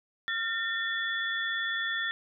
sine tone cluster, 1392 / 1809 / 3436 Hz, F6 / A6 / A7, -6 / +48 / -42 cents, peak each -37 / -30 / -35 dBFS, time 0.28-2.11 s, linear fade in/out 0 ms, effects none

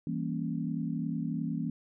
sine chord, E diminished seventh, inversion none, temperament equal with one note detuned, 164.81 / 196 / 233.1 / 276.2 Hz, E3 / G3 / Bb3 / Db4, 0 / 0 / 0 / -6 cents, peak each -34 / -39 / -35 / -37 dBFS, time 0.07-1.7 s, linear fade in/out 2 ms, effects none

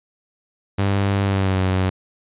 sawtooth tone with pitch glide, 99.1 to 93.54 Hz, G2 to F#2, +19 to +19 cents, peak -13 dBFS, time 0.78-1.9 s, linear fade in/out 10 ms, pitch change -100 cents, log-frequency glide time 1.24-1.61 s, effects resampled to 8000 Hz

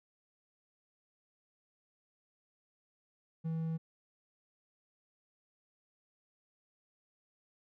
triangle tone, 162.2 Hz, E3, 28 cents flat, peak -31 dBFS, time 3.44-3.78 s, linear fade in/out 20 ms, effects none

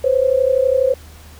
sine tone pair together, 506.9 / 539 Hz, B4 / C#5, +45 / -49 cents, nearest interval minor second, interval 106 cents, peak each -15 dBFS, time 0.04-0.94 s, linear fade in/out 5 ms, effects added 77 Hz sine -39 dBFS peak until 1.39 s + pink hiss -44 dBFS RMS until 1.39 s

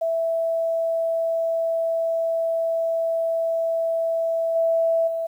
sine tone with level steps, 659.3 Hz, E5, in tune, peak -20 / -17 / -23 dBFS, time 0.01-5.27 s, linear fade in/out 10 ms, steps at 4.55 / 5.07 s, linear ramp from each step 10 ms, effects 9-bit

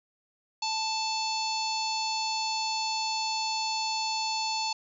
harmonic tone, 880 Hz, A5, in tune, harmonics 1 / 3 / 4 / 5 / 6 / 7 / 8, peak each -31 / -37 / -42 / -32 / -42 / -42 / -42 dBFS, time 0.62-4.73 s, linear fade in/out 5 ms, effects none

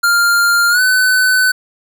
square tone with pitch glide, 1399 to 1508.1 Hz, F6 to F#6, +3 to +33 cents, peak -10 dBFS, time 0.03-1.52 s, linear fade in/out 10 ms, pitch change +130 cents, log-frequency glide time 0.7-0.81 s, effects none

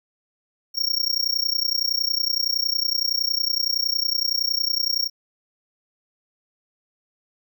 square tone with amplitude modulation, 5540 Hz, F8, 15 cents flat, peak -17 dBFS, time 0.74-5.1 s, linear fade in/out 50 ms, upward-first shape sine, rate 30.8 Hz, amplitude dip 95%, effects none

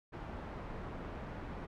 pink low-pass noise, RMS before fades -44 dBFS, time 0.12-1.67 s, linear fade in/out 20 ms, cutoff 1400 Hz, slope 12 dB/octave, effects none

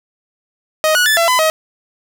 sawtooth tone with pitch steps, 625 / 1464 / 1744 / 673 / 1008 / 633 Hz, D#5 / F#6 / A6 / E5 / B5 / D#5, +8 / -19 / -16 / +36 / +35 / +30 cents, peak -7 dBFS, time 0.84-1.5 s, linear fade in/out 0 ms, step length 110 ms, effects none

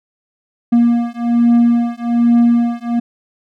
triangle beating tone pair, 235.8 / 237 Hz, A#3 / A#3, +20 / +29 cents, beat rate 1.2 Hz, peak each -11 dBFS, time 0.72-3 s, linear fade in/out 10 ms, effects none

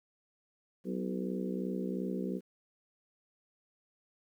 harmonic tone with a mistuned harmonic, 62.8 Hz, B1, 30 cents sharp, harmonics 3 / 4 / 5 / 6 / 7 / 8, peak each -36 / -39 / -43 / -41 / -43 / -45 dBFS, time 0.84-2.41 s, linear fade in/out 50 ms, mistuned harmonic 5, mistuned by +47 cents, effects 11-bit

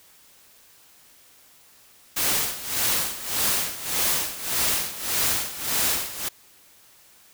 white noise with tremolo, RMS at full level -22 dBFS, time 2.16-6.29 s, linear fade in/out 10 ms, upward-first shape sine, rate 1.7 Hz, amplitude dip 80%, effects white hiss -54 dBFS RMS until 7.33 s

